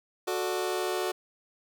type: chord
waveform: sawtooth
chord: D major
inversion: first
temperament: just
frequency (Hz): 367.1 / 440.5 / 587.3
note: F#4 / A4 / D5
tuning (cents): -14 / +2 / 0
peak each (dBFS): -26 / -30 / -32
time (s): 0.27-1.12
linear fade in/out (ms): 10
effects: none